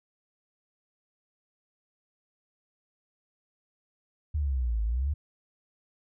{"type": "exponential two-way sweep", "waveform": "sine", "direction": "down then up", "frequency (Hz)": [77.78, 52.5, 76.9], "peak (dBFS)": -25, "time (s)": [4.34, 5.14], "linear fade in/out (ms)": 10, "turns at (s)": 4.83, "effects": []}